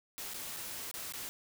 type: noise with dropouts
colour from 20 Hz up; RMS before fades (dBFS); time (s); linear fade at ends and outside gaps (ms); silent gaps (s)
white; -42; 0.18-1.29; 0; 0.336-0.343 / 0.565-0.569 / 0.913-0.94 / 1.123-1.137
effects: none

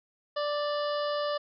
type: harmonic tone with a mistuned harmonic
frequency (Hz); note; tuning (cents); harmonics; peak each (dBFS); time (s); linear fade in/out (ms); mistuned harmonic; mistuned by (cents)
587.3; D5; 0; 1 / 2 / 3 / 5 / 6 / 7 / 8 / 9; -29 / -34 / -41 / -42 / -45 / -47 / -46 / -47; 0.36-1.38; 10; 9; -73
effects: none

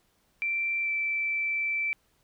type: tone with pitch glide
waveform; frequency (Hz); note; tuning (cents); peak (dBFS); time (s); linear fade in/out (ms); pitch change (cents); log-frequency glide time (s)
sine; 2349 to 2329; D7 to D7; 0 to -15; -26; 0.42-1.93; 0; -15; 0.82-0.89
effects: pink hiss -69 dBFS RMS until 2.23 s

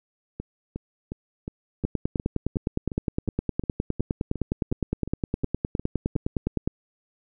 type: two click trains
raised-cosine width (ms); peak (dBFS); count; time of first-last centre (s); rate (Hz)
3; -11 / -19; 48 / 17; 1.85-6.675 / 0.4-6.155; 9.74 / 2.78
effects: none

